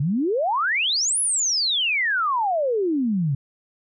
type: exponential two-way sweep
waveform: sine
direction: up then down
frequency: 131.3 to 10790 to 131.3 Hz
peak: -19 dBFS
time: 0-3.35 s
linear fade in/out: 5 ms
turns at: 1.2 s
effects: none